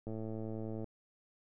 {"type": "click train", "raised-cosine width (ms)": 2, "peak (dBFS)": -29, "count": 86, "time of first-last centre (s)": [0.07, 0.843], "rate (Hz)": 110, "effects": []}